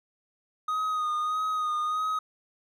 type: tone with vibrato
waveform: triangle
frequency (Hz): 1244.5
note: D#6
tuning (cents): 0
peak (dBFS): -24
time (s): 0.68-2.19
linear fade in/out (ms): 5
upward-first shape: sine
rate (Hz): 1.6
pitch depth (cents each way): 31
effects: none